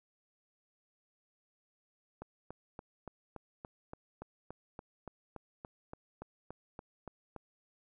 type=click train; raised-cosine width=1 ms; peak=-30 dBFS; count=19; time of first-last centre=2.22-7.363 s; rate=3.5 Hz; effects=none